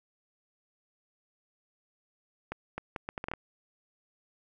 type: accelerating click train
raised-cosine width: 0.5 ms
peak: -20 dBFS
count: 9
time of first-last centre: 2.52-3.337 s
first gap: 260 ms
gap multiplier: 0.7
effects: none